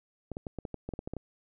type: clicks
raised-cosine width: 2 ms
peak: -23 dBFS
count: 12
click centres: 0.317 / 0.369 / 0.468 / 0.587 / 0.652 / 0.743 / 0.89 / 0.937 / 0.991 / 1.075 / 1.136 / 1.167 s
effects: none